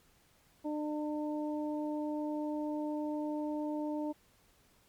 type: harmonic tone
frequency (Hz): 300.7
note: D4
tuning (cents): +41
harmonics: 1 / 2 / 3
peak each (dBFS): -34 / -40 / -44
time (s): 0.64-4.13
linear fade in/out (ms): 20
effects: pink hiss -67 dBFS RMS until 4.88 s + MP3 96 kbps